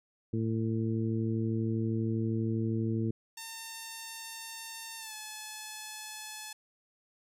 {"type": "harmonic tone", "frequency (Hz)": 112.5, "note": "A2", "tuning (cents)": 39, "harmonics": [1, 2, 3, 4], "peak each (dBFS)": [-31, -33, -35, -42], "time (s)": [0.33, 3.11], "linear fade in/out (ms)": 5}
{"type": "tone with pitch glide", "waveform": "5% pulse", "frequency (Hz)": [906, 860.1], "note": ["A#5", "A5"], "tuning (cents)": [-50, -40], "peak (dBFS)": -29, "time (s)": [3.37, 6.53], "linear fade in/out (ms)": 5, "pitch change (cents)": -90, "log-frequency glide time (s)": [4.98, 5.14]}
{"effects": []}